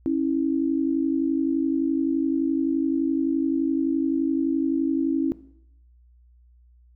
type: tone pair together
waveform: sine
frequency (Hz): 273.1 / 324.8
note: C#4 / E4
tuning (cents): -26 / -26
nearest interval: minor third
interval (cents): 300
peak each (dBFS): -23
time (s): 0.06-5.32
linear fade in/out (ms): 0
effects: noise-tail reverb RT60 0.7 s tail -17 dB re dry + added 60 Hz sine -52 dBFS peak until 6.95 s